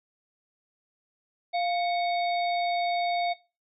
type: harmonic tone with a mistuned harmonic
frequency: 740 Hz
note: F#5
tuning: in tune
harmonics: 1 / 3 / 5 / 6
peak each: -25 / -35 / -39 / -41 dBFS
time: 1.53-3.34 s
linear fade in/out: 20 ms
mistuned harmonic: 1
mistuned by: -100 cents
effects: noise-tail reverb RT60 0.3 s tail -19 dB re dry